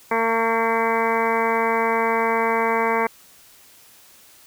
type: harmonic tone with a mistuned harmonic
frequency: 227.5 Hz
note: A#3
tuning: 42 cents flat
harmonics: 1 / 2 / 3 / 4 / 5 / 6 / 7 / 8 / 9 / 10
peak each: -29 / -23 / -28 / -23 / -26 / -35 / -30 / -35 / -28 / -32 dBFS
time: 0.11-3.07 s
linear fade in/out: 5 ms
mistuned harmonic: 5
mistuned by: -16 cents
effects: white hiss -50 dBFS RMS until 4.46 s